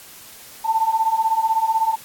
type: beating tone pair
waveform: sine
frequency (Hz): 880 / 896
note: A5 / A5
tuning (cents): 0 / +31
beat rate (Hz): 16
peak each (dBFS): -21 / -18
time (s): 0.64-1.96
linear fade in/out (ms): 20
effects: white hiss -42 dBFS RMS until 2.04 s + AAC 64 kbps